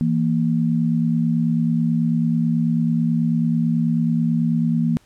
sine tone pair together, 163.92 / 233.1 Hz, E3 / A#3, -9 / 0 cents, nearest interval tritone, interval 609 cents, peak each -19 dBFS, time 0.01-4.97 s, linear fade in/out 0 ms, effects pink hiss -57 dBFS RMS until 5.05 s + low-pass 11000 Hz 12 dB/octave

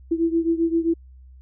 sine beating tone pair, 329.6 / 337.2 Hz, E4 / E4, 0 / +39 cents, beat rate 7.6 Hz, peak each -20 / -23 dBFS, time 0.11-0.94 s, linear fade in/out 10 ms, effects added 64 Hz sine -43 dBFS peak until 1.41 s

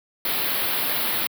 white band-stop noise, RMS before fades -24 dBFS, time 0.25-1.27 s, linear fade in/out 2 ms, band 4500 to 11000 Hz, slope 48 dB/octave, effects high-pass 150 Hz 12 dB/octave

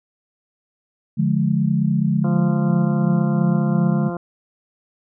sine chord, D diminished, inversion none, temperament just, 146.83 / 176.2 / 211.4 Hz, D3 / F3 / Ab3, 0 / +16 / +31 cents, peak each -20 dBFS, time 1.17-4.1 s, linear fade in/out 20 ms
harmonic tone, 173.4 Hz, F3, 12 cents flat, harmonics 1 / 2 / 3 / 4 / 5 / 6 / 7 / 8, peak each -27 / -29 / -33 / -32 / -43 / -36 / -42 / -39 dBFS, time 2.24-4.17 s, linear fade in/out 2 ms
effects none

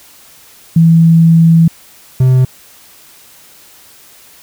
sine / triangle tone pair in turn, 164.81 / 128.87 Hz, E3 / C3, 0 / -26 cents, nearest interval major third, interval 426 cents, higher first, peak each -3 dBFS, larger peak neither, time 0.76-1.68 / 2.2-2.45 s, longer first, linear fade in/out 5 ms, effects white hiss -41 dBFS RMS until 4.42 s

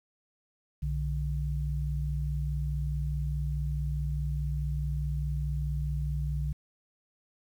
sine tone pair together, 61.85 / 146.6 Hz, B1 / D3, +3 / -3 cents, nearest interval octave + minor third, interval 1494 cents, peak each -30 / -32 dBFS, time 0.82-6.53 s, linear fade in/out 10 ms, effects 10-bit

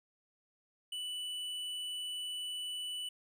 sine tone with hard clipping, 2972 Hz, F#7, 7 cents sharp, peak -39 dBFS, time 0.92-3.09 s, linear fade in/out 5 ms, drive 8 dB, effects none

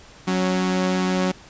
sawtooth tone pair together, 185 / 276.2 Hz, F#3 / C#4, 0 / -6 cents, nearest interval perfect fifth, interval 694 cents, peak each -16 / -23 dBFS, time 0.27-1.32 s, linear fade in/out 10 ms, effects pink hiss -46 dBFS RMS until 1.49 s + resampled to 16000 Hz

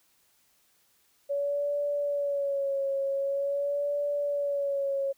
sine tone with vibrato, 563 Hz, C#5, 27 cents sharp, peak -26 dBFS, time 1.29-5.13 s, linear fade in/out 20 ms, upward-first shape sine, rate 0.45 Hz, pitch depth 46 cents each way, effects white hiss -67 dBFS RMS until 5.17 s

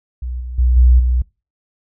sine tone with level steps, 61.74 Hz, B1, in tune, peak -21 / -24 / -10 / -6 / -12 dBFS, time 0.22-1.22 s, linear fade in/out 5 ms, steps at 0.4 / 0.58 / 0.76 / 0.99 s, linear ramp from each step 10 ms, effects noise-tail reverb RT60 0.3 s tail -24 dB re dry

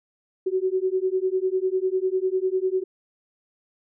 sine beating tone pair, 370 / 380 Hz, F#4 / F#4, 0 / +46 cents, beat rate 10 Hz, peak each -24 dBFS, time 0.46-2.84 s, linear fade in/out 10 ms, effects none

